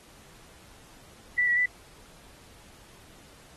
sine tone with pitch steps, 1969 / 1934 / 1983 Hz, B6 / B6 / B6, -6 / -37 / +7 cents, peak -21 dBFS, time 1.38-1.659 s, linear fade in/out 5 ms, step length 93 ms, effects pink hiss -54 dBFS RMS until 3.56 s + AAC 32 kbps

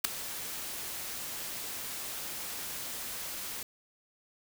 white noise with ADSR envelope, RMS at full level -23 dBFS, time 0.04-3.63 s, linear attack 9 ms, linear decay 5 ms, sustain -16 dB, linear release 3 ms, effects none

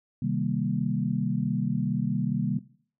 sine chord, C minor seventh, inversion none, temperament equal, 130.81 / 155.56 / 196 / 233.1 Hz, C3 / Eb3 / G3 / Bb3, 0 / 0 / 0 / 0 cents, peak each -30 dBFS, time 0.22-2.59 s, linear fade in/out 5 ms, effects noise-tail reverb RT60 0.5 s tail -18 dB re dry

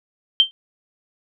sine tone with exponential decay, 3136 Hz, G7, in tune, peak -6 dBFS, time 0.4-0.51 s, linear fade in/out 0 ms, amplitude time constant 23 ms, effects none

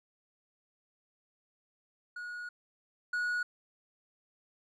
triangle tone pair in turn, 1451 / 1457.6 Hz, F#6 / F#6, -34 / -26 cents, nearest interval unison, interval 8 cents, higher second, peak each -37 / -28 dBFS, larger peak second, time 2.16-2.49 / 3.13-3.43 s, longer first, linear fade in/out 5 ms, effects resampled to 22050 Hz

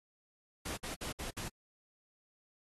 pink noise bursts, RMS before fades -41 dBFS, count 5, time 0.65-1.486 s, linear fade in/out 10 ms, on 120 ms, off 59 ms, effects AAC 32 kbps

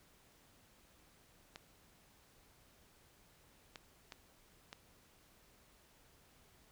clicks, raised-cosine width 0.2 ms, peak -30 dBFS, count 4, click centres 1.559 / 3.758 / 4.122 / 4.729 s, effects pink hiss -67 dBFS RMS until 6.71 s

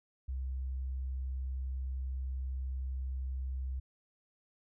sine tone, 65.2 Hz, C2, 5 cents flat, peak -34 dBFS, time 0.28-3.8 s, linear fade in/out 10 ms, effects none

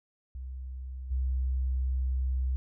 sine tone with level steps, 64.5 Hz, C2, 24 cents flat, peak -36 / -26 dBFS, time 0.35-2.56 s, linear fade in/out 0 ms, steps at 1.1 s, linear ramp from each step 20 ms, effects none

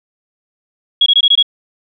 sine tone bursts, 3322 Hz, G#7, in tune, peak -6 dBFS, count 6, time 1.01-1.427 s, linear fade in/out 5 ms, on 52 ms, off 21 ms, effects none

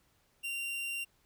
45% pulse tone, 2768 Hz, F7, 16 cents flat, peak -35 dBFS, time 0.43-1.05 s, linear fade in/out 20 ms, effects pink hiss -71 dBFS RMS until 1.25 s

